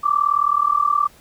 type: tone with amplitude modulation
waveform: sine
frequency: 1168 Hz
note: D6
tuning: 10 cents flat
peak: -11 dBFS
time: 0.03-1.08 s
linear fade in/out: 20 ms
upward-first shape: sine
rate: 39 Hz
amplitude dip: 90%
effects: pink hiss -50 dBFS RMS until 1.2 s